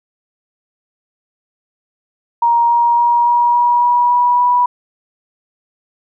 sine tone with pitch steps, 940 / 945.4 / 950.9 / 956.4 / 962 / 967.5 / 973.1 / 978.8 Hz, A#5 / A#5 / A#5 / A#5 / B5 / B5 / B5 / B5, +14 / +24 / +34 / +44 / -46 / -36 / -26 / -16 cents, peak -9 dBFS, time 2.42-4.66 s, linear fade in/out 5 ms, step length 280 ms, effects none

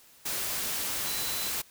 sine tone in noise, 4016 Hz, B7, 28 cents sharp, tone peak -38 dBFS, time 1.06-1.5 s, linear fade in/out 10 ms, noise white, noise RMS -32 dBFS, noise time 0.25-1.62 s, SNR -9 dB, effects white hiss -57 dBFS RMS until 1.7 s

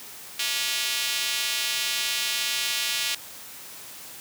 square tone with high-pass filter, 129.2 Hz, C3, 21 cents flat, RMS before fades -27 dBFS, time 0.39-3.15 s, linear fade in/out 5 ms, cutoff 3000 Hz, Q 1.4, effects white hiss -42 dBFS RMS until 4.2 s + high-pass 80 Hz 12 dB/octave

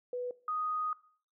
sine tone pair in turn, 493.9 / 1244.6 Hz, B4 / D#6, 0 / 0 cents, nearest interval octave + major third, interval 1600 cents, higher second, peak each -33 / -31 dBFS, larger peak second, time 0.13-0.31 / 0.48-0.93 s, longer second, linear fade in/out 2 ms, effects noise-tail reverb RT60 0.5 s tail -20 dB re dry

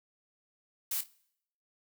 blue noise with echo, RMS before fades -33 dBFS, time 0.91-1.01 s, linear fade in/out 5 ms, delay 27 ms, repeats 2, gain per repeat -12 dB, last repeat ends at 1.064 s, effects noise-tail reverb RT60 0.7 s tail -22 dB re dry

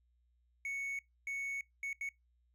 triangle tone bursts at uneven times, 2217 Hz, C#7, in tune, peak -35 dBFS, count 4, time 0.65-0.99 / 1.27-1.61 / 1.83-1.93 / 2.01-2.09 s, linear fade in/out 2 ms, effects noise-tail reverb RT60 0.2 s tail -25 dB re dry + added 60 Hz sine -70 dBFS peak until 2.54 s

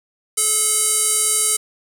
square tone with band-pass filter, 431.9 Hz, A4, 32 cents flat, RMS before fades -18 dBFS, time 0.37-1.57 s, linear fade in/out 10 ms, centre 9200 Hz, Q 4.3, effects 7-bit

